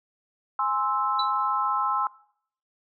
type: chord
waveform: sine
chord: Ab augmented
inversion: none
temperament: equal with one note detuned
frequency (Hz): 830.6 / 1046.5 / 1312.4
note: Ab5 / C6 / E6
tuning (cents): 0 / 0 / -8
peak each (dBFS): -29 / -26 / -26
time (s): 0.59-2.07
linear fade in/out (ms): 2
type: tone with exponential decay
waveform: sine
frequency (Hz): 3954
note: B7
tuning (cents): +1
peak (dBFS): -23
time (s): 1.19-1.32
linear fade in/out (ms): 5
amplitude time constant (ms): 28
effects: noise-tail reverb RT60 0.6 s tail -20 dB re dry